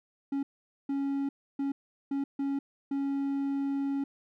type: tone bursts at uneven times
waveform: triangle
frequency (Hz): 277.2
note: C#4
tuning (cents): 0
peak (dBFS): -26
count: 6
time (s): 0.32-0.43 / 0.89-1.29 / 1.59-1.72 / 2.11-2.24 / 2.39-2.59 / 2.91-4.04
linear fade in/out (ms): 5
effects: none